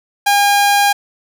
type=tone; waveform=sawtooth; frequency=810 Hz; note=G#5; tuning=43 cents flat; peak=-6 dBFS; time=0.26-0.93 s; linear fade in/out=10 ms; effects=none